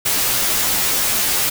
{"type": "noise with comb filter", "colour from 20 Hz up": "white", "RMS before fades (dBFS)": -18, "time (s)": [0.05, 1.5], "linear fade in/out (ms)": 10, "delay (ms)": 12, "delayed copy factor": -1, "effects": []}